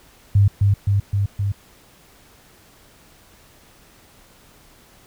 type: tone with echo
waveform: sine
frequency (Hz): 100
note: G2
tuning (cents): +35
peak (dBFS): -10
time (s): 0.35-0.48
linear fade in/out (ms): 5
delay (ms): 260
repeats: 4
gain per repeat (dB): -2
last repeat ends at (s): 1.52
effects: pink hiss -51 dBFS RMS until 5.06 s